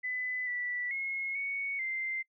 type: tone with pitch steps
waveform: sine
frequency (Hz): 2005 / 1965 / 2167 / 2224 / 2085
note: B6 / B6 / C#7 / C#7 / C7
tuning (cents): +26 / -9 / -40 / +5 / -7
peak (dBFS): -32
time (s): 0.03-2.23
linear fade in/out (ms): 20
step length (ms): 440
effects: noise-tail reverb RT60 0.1 s tail -26 dB re dry